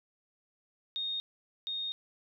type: tone pair in turn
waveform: sine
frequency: 3700 / 3700 Hz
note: A#7 / A#7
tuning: -14 / -14 cents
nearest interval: unison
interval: 0 cents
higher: neither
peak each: -32 / -33 dBFS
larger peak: first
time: 0.96-1.2 / 1.67-1.92 s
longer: second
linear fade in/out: 0 ms
effects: none